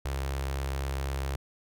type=tone with notch filter; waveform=sawtooth; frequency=68 Hz; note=C#2; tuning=33 cents flat; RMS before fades=-32 dBFS; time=0.05-1.36 s; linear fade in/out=5 ms; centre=220 Hz; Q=0.98; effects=none